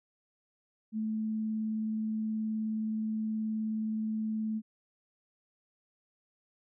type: tone with vibrato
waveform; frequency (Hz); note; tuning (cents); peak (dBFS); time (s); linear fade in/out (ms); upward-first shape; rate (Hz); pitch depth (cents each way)
sine; 218.1; A3; -15; -30; 0.92-4.62; 50; triangle; 19; 10
effects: none